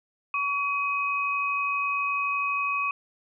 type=tone pair together; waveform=sine; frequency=1128 / 2525 Hz; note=C#6 / D#7; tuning=+30 / +25 cents; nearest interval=octave + major second; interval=1395 cents; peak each=-27 / -27 dBFS; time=0.34-2.91 s; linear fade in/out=2 ms; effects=none